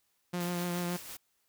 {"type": "tone with vibrato", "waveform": "sawtooth", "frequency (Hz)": 175.7, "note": "F3", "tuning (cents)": 11, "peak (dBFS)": -28, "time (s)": [0.33, 0.97], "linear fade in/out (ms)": 10, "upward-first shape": "triangle", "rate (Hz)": 7, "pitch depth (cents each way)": 25}
{"type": "noise with tremolo", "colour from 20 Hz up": "white", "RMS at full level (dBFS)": -43, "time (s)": [0.4, 1.17], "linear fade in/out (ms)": 5, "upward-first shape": "triangle", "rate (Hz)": 5.9, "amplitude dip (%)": 45}
{"effects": ["white hiss -75 dBFS RMS until 1.48 s"]}